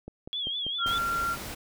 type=click train; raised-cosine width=2 ms; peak=-26 dBFS; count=5; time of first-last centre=0.08-0.861 s; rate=5.12 Hz
type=tone with vibrato; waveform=sine; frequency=3322 Hz; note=G#7; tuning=in tune; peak=-29 dBFS; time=0.33-0.98 s; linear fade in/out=0 ms; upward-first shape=triangle; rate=5.1 Hz; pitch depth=100 cents each way
type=tone; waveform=sine; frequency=1378 Hz; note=F6; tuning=24 cents flat; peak=-26 dBFS; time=0.78-1.37 s; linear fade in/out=50 ms
type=noise; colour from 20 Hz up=pink; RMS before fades=-38 dBFS; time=0.86-1.55 s; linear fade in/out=10 ms
effects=none